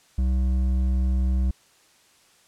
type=tone with hard clipping; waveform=sine; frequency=64 Hz; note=C2; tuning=38 cents flat; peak=-21 dBFS; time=0.18-1.51 s; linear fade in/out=5 ms; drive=7 dB; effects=white hiss -58 dBFS RMS until 2.47 s + low-pass 9000 Hz 12 dB/octave